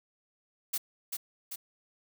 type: noise with echo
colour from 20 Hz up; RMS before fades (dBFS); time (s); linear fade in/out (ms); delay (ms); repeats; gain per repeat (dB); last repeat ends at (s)
blue; -31; 0.73-0.78; 10; 390; 2; -4; 1.56
effects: none